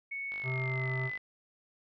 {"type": "tone with pitch glide", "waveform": "sine", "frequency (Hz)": [2215, 2008], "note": ["C#7", "B6"], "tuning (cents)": [-2, 28], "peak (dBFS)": -35, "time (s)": [0.11, 1.18], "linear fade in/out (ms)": 10, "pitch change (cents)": -170, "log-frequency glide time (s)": [0.38, 0.92]}
{"type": "click train", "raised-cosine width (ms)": 0.3, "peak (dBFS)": -32, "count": 44, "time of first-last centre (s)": [0.32, 1.175], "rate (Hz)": 50.3}
{"type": "harmonic tone", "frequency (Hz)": 129.8, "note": "C3", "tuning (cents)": -13, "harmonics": [1, 3, 5, 7, 9, 10], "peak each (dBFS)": [-32, -42, -46, -49, -51, -52], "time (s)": [0.43, 1.11], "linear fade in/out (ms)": 50}
{"effects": []}